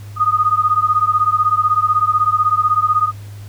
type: beating tone pair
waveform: sine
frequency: 1229 / 1245 Hz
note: D#6 / D#6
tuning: -22 / +1 cents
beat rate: 16 Hz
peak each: -15 dBFS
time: 0.16-3.12 s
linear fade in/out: 50 ms
effects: added 102 Hz sine -30 dBFS peak until 3.48 s + pink hiss -45 dBFS RMS until 3.48 s